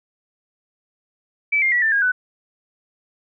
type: tone with pitch steps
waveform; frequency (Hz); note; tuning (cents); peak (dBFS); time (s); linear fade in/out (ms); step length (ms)
sine; 2307 / 2116 / 1939.9 / 1778.9 / 1631.3 / 1495.9; D7 / C7 / B6 / A6 / G#6 / F#6; -31 / +19 / -32 / +18 / -31 / +19; -15; 1.52-2.12; 10; 100
effects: none